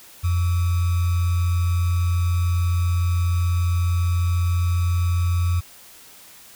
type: tone with sample-and-hold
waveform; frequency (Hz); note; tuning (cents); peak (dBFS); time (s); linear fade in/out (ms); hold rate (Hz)
sine; 87.31; F2; 0; -17; 0.23-5.61; 20; 1225
effects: white hiss -46 dBFS RMS until 6.55 s